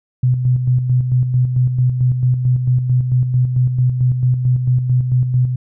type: tone with tremolo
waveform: sine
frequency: 126 Hz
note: B2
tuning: 35 cents sharp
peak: -10 dBFS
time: 0.23-5.56 s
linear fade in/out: 5 ms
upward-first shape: square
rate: 4.5 Hz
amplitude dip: 50%
effects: none